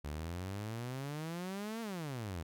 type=exponential two-way sweep; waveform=sawtooth; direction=up then down; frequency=71 to 233.2 to 77.4 Hz; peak=-35 dBFS; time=0.04-2.43 s; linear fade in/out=10 ms; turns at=1.81 s; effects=none